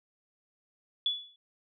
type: tone with exponential decay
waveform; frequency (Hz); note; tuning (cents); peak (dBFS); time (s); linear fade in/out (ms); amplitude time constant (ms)
sine; 3425; A7; -47; -23; 1.06-1.36; 2; 65
effects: none